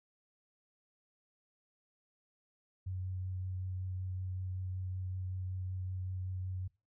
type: tone with vibrato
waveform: sine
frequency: 92.7 Hz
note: F#2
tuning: 4 cents sharp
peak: -36 dBFS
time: 2.86-6.68 s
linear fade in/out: 10 ms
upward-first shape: triangle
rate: 5.3 Hz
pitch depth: 14 cents each way
effects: noise-tail reverb RT60 0.3 s tail -23 dB re dry

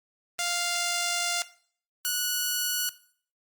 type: tone pair in turn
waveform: 5% pulse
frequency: 698.5 / 1470.3 Hz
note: F5 / F#6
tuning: 0 / -11 cents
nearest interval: octave + minor second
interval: 1289 cents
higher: second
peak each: -15 dBFS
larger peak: neither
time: 0.39-1.42 / 2.05-2.89 s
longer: first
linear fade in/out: 0 ms
effects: noise-tail reverb RT60 0.5 s tail -17 dB re dry + Opus 24 kbps

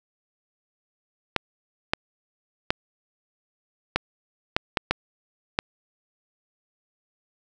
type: clicks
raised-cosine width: 0.3 ms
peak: -4 dBFS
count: 8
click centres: 1.363 / 1.935 / 2.705 / 3.96 / 4.565 / 4.772 / 4.91 / 5.589 s
effects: none

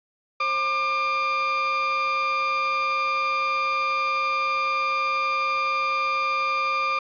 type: tone pair together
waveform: 30% pulse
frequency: 532.8 / 1196 Hz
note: C5 / D6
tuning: +31 / +31 cents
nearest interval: octave + major second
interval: 1400 cents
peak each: -31 / -19 dBFS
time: 0.4-6.99 s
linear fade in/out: 5 ms
effects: resampled to 11025 Hz + 8-bit

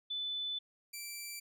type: tone pair in turn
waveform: sine / 10% pulse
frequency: 3500 / 2340 Hz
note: A7 / D7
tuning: -10 / -7 cents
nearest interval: perfect fifth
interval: 697 cents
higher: first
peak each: -35 / -33 dBFS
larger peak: second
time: 0.1-0.59 / 0.93-1.4 s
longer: first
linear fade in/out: 10 ms
effects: none

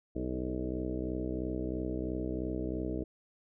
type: harmonic tone with a mistuned harmonic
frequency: 63 Hz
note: B1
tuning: 35 cents sharp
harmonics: 1 / 2 / 3 / 4 / 5 / 6 / 7 / 8 / 9 / 10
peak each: -39 / -43 / -42 / -41 / -37 / -44 / -42 / -48 / -48 / -47 dBFS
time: 0.15-3.04 s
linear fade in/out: 10 ms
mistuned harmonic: 6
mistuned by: +32 cents
effects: none

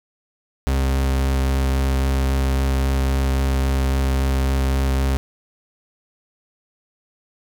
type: tone with vibrato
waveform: 40% pulse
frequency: 66.8 Hz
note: C2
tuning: 36 cents sharp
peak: -16 dBFS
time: 0.67-5.17 s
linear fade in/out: 0 ms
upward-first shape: sine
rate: 3.7 Hz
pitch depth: 10 cents each way
effects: none

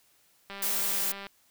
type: click train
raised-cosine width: 0.3 ms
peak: -25 dBFS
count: 153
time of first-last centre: 0.5-1.268 s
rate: 198 Hz
type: noise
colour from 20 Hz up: blue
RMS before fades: -29 dBFS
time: 0.62-1.12 s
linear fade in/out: 5 ms
effects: white hiss -65 dBFS RMS until 1.5 s

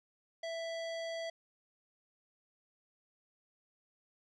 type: tone with low-pass filter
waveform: square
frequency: 661 Hz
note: E5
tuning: 5 cents sharp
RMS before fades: -40 dBFS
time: 0.43-1.3 s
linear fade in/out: 5 ms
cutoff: 4700 Hz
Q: 1.4
effects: none

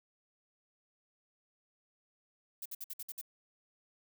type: noise bursts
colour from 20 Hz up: violet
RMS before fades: -42 dBFS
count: 7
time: 2.62-3.214 s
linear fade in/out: 5 ms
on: 36 ms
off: 57 ms
effects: none

